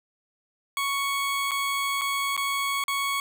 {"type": "tone with dropouts", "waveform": "20% pulse", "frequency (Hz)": 1111, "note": "C#6", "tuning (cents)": 4, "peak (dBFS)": -20, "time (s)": [0.77, 3.2], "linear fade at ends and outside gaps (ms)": 1, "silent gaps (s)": [[1.51, 1.516], [2.012, 2.017], [2.366, 2.376], [2.839, 2.881]], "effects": []}